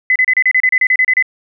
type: tone bursts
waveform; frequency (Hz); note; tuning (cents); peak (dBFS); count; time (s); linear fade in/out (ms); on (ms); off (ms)
sine; 2021; B6; +39; -8; 13; 0.1-1.225; 2; 57; 32
effects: none